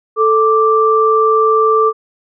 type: tone pair together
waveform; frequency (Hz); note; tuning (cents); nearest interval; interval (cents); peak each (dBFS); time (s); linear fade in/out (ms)
sine; 440 / 1174.7; A4 / D6; 0 / 0; octave + perfect fourth; 1700; -11; 0.16-1.93; 50
effects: none